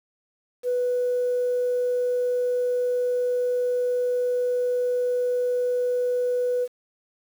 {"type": "tone", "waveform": "sine", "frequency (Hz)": 494.2, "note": "B4", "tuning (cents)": 1, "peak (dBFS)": -20, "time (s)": [0.63, 6.68], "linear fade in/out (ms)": 50, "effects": ["tanh soft clip ceiling -16 dBFS", "8-bit"]}